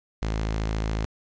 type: tone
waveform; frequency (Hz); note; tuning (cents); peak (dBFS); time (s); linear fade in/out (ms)
sawtooth; 54; A1; -32; -21; 0.22-1.05; 0
effects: resampled to 16000 Hz + 9-bit